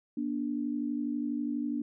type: tone pair together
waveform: sine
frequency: 240.3 / 292.5 Hz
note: B3 / D4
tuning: -47 / -7 cents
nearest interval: minor third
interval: 340 cents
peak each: -33 / -32 dBFS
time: 0.17-1.82 s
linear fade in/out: 5 ms
effects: none